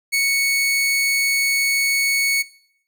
sawtooth tone, 2217 Hz, C#7, in tune, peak -13 dBFS, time 0.12-2.43 s, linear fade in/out 20 ms, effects noise-tail reverb RT60 0.7 s tail -21 dB re dry

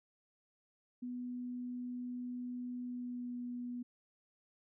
sine tone with pitch glide, 246.9 to 244.3 Hz, B3 to B3, 0 to -19 cents, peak -39 dBFS, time 1.02-3.83 s, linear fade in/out 10 ms, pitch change -19 cents, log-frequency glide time 2.83-3.37 s, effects none

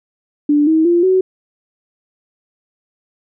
sine tone with pitch steps, 293.7 / 318.4 / 345.3 / 374.3 Hz, D4 / D#4 / F4 / F#4, 0 / +40 / -20 / +20 cents, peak -9 dBFS, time 0.49-1.21 s, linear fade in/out 5 ms, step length 180 ms, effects none

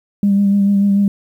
sine tone with vibrato, 200 Hz, G3, 35 cents sharp, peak -9 dBFS, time 0.23-1.08 s, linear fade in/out 2 ms, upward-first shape sine, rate 6.8 Hz, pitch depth 23 cents each way, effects tanh soft clip ceiling -5 dBFS + 8-bit

